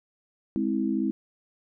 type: chord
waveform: sine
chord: Ab augmented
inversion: none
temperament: equal with one note detuned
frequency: 207.7 / 261.6 / 324.7 Hz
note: Ab3 / C4 / E4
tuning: 0 / 0 / -26 cents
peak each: -28 dBFS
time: 0.56-1.11 s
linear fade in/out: 0 ms
effects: none